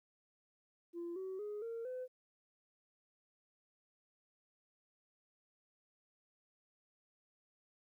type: tone with pitch steps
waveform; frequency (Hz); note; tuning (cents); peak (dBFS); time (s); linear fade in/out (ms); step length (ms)
sine; 342.8 / 378.2 / 417.2 / 460.2 / 507.7; F4 / F#4 / G#4 / A#4 / B4; -32 / +38 / +8 / -22 / +48; -39; 0.93-2.08; 50; 230
effects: tanh soft clip ceiling -38 dBFS + 13-bit